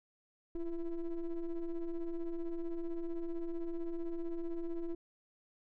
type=ring-modulated tone; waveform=triangle; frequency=165.2 Hz; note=E3; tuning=4 cents sharp; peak=-30 dBFS; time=0.55-4.95 s; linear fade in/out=5 ms; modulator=173 Hz; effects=none